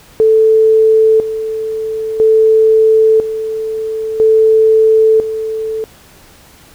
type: tone with tremolo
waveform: sine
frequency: 440 Hz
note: A4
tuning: in tune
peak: -5 dBFS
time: 0.2-5.84 s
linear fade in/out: 0 ms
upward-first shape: square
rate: 0.5 Hz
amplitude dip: 70%
effects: pink hiss -42 dBFS RMS until 6.74 s